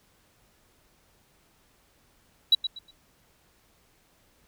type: tone with echo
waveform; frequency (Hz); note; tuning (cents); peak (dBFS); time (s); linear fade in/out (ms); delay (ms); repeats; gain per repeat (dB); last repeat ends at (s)
sine; 3912; B7; -17; -13; 2.52-2.55; 5; 120; 3; -12; 2.91
effects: tanh soft clip ceiling -10 dBFS + pink hiss -64 dBFS RMS until 4.47 s